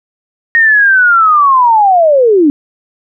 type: linear sweep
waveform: sine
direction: down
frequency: 1864.7 to 274.8 Hz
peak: -4 dBFS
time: 0.55-2.5 s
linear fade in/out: 0 ms
effects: none

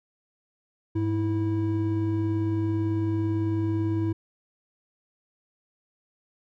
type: tone pair together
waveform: triangle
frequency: 102.7 / 326.1 Hz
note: G#2 / E4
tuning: -19 / -19 cents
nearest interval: octave + minor sixth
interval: 2000 cents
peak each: -24 / -24 dBFS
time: 0.95-4.13 s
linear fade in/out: 10 ms
effects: none

